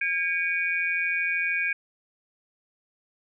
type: tone cluster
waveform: sine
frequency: 1626 / 2271 / 2444 Hz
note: G#6 / C#7 / D#7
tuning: -37 / +41 / -32 cents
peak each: -28 dBFS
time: 0.01-1.73 s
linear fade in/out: 5 ms
effects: none